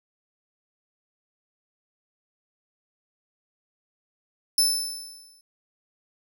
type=tone with exponential decay; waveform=25% pulse; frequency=5274 Hz; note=E8; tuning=in tune; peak=-11 dBFS; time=4.58-5.41 s; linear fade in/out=2 ms; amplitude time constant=180 ms; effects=none